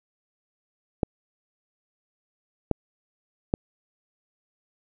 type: clicks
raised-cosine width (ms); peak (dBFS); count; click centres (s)
2; -8; 3; 1.032 / 2.713 / 3.539
effects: none